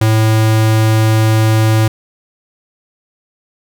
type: tone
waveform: square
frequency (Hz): 110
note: A2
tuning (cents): 0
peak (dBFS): -9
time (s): 0.01-1.88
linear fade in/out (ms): 5
effects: none